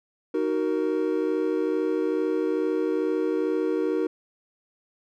triangle chord, D# minor, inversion none, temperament just, 311.1 / 373.4 / 466.7 Hz, D#4 / F#4 / A#4, 0 / +16 / +2 cents, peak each -25 dBFS, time 0.34-4.07 s, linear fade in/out 5 ms, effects none

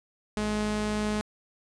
sawtooth tone pair together, 52.32 / 211.4 Hz, G#1 / G#3, +14 / +31 cents, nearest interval 2 octaves, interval 2417 cents, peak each -33 / -23 dBFS, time 0.37-1.21 s, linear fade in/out 0 ms, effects resampled to 22050 Hz

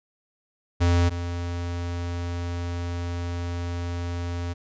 square tone pair in turn, 86.8 / 86.8 Hz, F2 / F2, -10 / -10 cents, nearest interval unison, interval 0 cents, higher neither, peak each -18 / -28 dBFS, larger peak first, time 0.8-1.1 / 1.1-4.54 s, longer second, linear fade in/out 20 ms, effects resampled to 16000 Hz

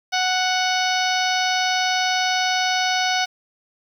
harmonic tone, 740 Hz, F#5, in tune, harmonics 1 / 2 / 3 / 4 / 5 / 6 / 7 / 8, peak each -22 / -25 / -27 / -28 / -29 / -30 / -30 / -31 dBFS, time 0.12-3.26 s, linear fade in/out 20 ms, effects 8-bit

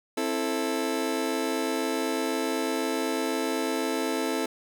30% pulse chord, A minor, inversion first, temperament just, 264 / 330 / 440 Hz, C4 / E4 / A4, +16 / +2 / 0 cents, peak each -28 dBFS, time 0.17-4.46 s, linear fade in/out 5 ms, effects none

